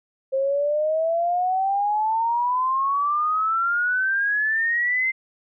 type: exponential sweep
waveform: sine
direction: up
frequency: 529 to 2093 Hz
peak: -19 dBFS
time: 0.32-5.12 s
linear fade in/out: 20 ms
effects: none